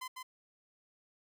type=tone with echo; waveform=sawtooth; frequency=1025 Hz; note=C6; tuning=36 cents flat; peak=-36 dBFS; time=0.01-0.08 s; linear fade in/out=10 ms; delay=150 ms; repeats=1; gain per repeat=-3 dB; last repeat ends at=0.23 s; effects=none